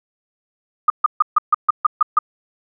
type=tone bursts; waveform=sine; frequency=1225 Hz; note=D#6; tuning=27 cents flat; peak=-8 dBFS; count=9; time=0.88-2.189 s; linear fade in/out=5 ms; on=21 ms; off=140 ms; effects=none